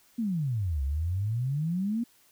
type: exponential two-way sweep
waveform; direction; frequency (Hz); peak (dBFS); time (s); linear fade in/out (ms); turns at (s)
sine; down then up; 242.5 to 66 to 242.5; -26; 0.18-2.04; 10; 0.83
effects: white hiss -62 dBFS RMS until 2.31 s